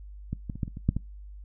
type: clicks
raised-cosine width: 5 ms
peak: -18 / -20 / -25 / -15 / -26 / -25 / -9 / -16 dBFS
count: 8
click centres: 0.33 / 0.498 / 0.556 / 0.632 / 0.679 / 0.771 / 0.89 / 0.966 s
effects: noise-tail reverb RT60 0.2 s tail -23 dB re dry + added 50 Hz sine -41 dBFS peak until 1.44 s